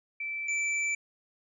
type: tone pair in turn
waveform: sine / square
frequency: 2326 / 2326 Hz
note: D7 / D7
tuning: -17 / -17 cents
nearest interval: unison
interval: 0 cents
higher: neither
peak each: -32 / -28 dBFS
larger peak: second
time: 0.2-0.48 / 0.48-0.95 s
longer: second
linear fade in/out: 5 ms
effects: resampled to 22050 Hz